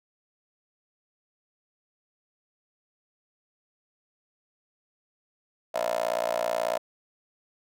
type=tone with high-pass filter; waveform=15% pulse; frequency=58.27 Hz; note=A#1; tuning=in tune; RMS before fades=-28 dBFS; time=5.74-6.78 s; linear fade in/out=10 ms; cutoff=660 Hz; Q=6.7; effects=none